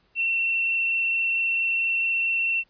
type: tone with frequency modulation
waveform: sine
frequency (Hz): 2706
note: E7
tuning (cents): +45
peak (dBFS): -21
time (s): 0.15-2.64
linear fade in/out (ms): 50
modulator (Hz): 24.5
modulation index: 1.1
effects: pink hiss -65 dBFS RMS until 2.69 s + resampled to 11025 Hz